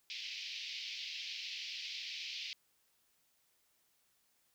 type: band-pass noise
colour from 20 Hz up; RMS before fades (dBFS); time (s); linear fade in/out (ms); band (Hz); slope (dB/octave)
pink; -44; 0.1-2.53; 0; 2300 to 5300; 48
effects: white hiss -75 dBFS RMS until 4.54 s